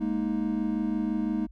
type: chord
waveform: triangle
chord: Ab suspended second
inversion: none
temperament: just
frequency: 207.7 / 233.6 / 311.5 Hz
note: Ab3 / Bb3 / Eb4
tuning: 0 / +4 / +2 cents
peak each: -28 dBFS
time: 0-1.47 s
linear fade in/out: 20 ms
effects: added 50 Hz sine -46 dBFS peak until 1.51 s